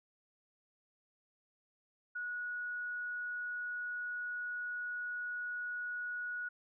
sine tone, 1460 Hz, F#6, 24 cents flat, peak -37 dBFS, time 2.15-6.49 s, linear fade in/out 10 ms, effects none

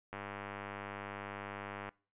click train, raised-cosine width 0.5 ms, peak -27 dBFS, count 177, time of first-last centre 0.13-1.89 s, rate 100 Hz, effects noise-tail reverb RT60 0.4 s tail -25 dB re dry + resampled to 8000 Hz

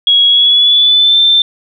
sine tone with pitch glide, 3322 to 3560 Hz, G#7 to A7, 0 to +20 cents, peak -5 dBFS, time 0.07-1.42 s, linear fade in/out 2 ms, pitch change +120 cents, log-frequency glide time 0.27-1.19 s, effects none

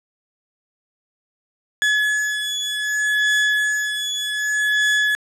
35% pulse beating tone pair, 1703 / 1703.65 Hz, G#6 / G#6, +43 / +44 cents, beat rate 0.65 Hz, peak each -19 dBFS, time 1.82-5.15 s, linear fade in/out 0 ms, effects low-pass 8000 Hz 12 dB/octave

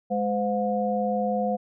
sine tone cluster, 208.5 / 513 / 717 Hz, G#3 / C5 / F5, +7 / -34 / +45 cents, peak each -27 dBFS, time 0.1-1.57 s, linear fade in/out 20 ms, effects none

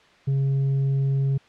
sine tone with tanh clipping, 136.7 Hz, C#3, 24 cents flat, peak -20 dBFS, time 0.27-1.38 s, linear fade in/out 10 ms, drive 3 dB, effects white hiss -54 dBFS RMS until 1.48 s + low-pass 3000 Hz 12 dB/octave

